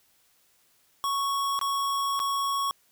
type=tone with dropouts; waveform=square; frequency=1108.7 Hz; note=C#6; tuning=in tune; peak=-26 dBFS; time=1.04-2.71 s; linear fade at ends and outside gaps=0 ms; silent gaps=1.591-1.613 / 2.193-2.2 s; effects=white hiss -65 dBFS RMS until 2.91 s